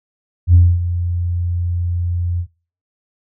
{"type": "tone with ADSR envelope", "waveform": "sine", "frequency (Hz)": 87.31, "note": "F2", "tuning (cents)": 0, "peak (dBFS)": -3, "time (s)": [0.47, 2.47], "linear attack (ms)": 68, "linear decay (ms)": 250, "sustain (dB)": -13, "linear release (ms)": 77, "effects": ["noise-tail reverb RT60 0.4 s tail -22 dB re dry", "tanh soft clip ceiling -1 dBFS"]}